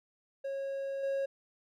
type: tone with level steps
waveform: triangle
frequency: 547 Hz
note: C#5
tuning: 23 cents flat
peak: -32 / -28 dBFS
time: 0.44-1.26 s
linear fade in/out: 10 ms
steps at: 1.03 s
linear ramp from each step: 5 ms
effects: none